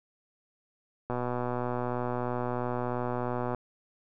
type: click train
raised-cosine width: 1 ms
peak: -18 dBFS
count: 302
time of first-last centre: 1.1-3.547 s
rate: 123 Hz
effects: none